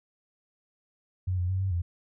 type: tone with pitch steps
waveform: sine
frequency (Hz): 92.2 / 89.3 / 94.2 / 95.9 / 86.5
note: F#2 / F2 / F#2 / G2 / F2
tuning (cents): -6 / +39 / +32 / -37 / -16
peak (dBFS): -25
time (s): 1.27-1.82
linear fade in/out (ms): 10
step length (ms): 110
effects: none